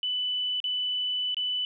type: tone with dropouts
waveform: sine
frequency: 2989 Hz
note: F#7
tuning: 17 cents sharp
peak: -26 dBFS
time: 0.03-1.65 s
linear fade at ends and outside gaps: 1 ms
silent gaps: 0.602-0.641 / 1.345-1.368 s
effects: none